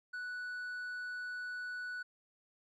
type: tone with hard clipping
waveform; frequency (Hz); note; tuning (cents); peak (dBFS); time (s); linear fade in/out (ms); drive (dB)
sine; 1480; F#6; 0; -40; 0.13-2.03; 10; 3
effects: resampled to 22050 Hz